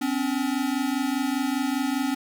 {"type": "tone pair together", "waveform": "square", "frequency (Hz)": [257.4, 282.4], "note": ["C4", "C#4"], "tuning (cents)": [-28, 32], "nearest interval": "major second", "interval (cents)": 160, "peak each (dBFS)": -27, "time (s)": [0.01, 2.15], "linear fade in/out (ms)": 10, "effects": []}